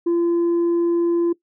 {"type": "tone", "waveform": "sine", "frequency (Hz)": 341.8, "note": "F4", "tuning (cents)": -37, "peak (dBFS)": -13, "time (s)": [0.06, 1.33], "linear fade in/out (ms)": 10, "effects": ["noise-tail reverb RT60 0.1 s tail -20 dB re dry", "tanh soft clip ceiling -15 dBFS"]}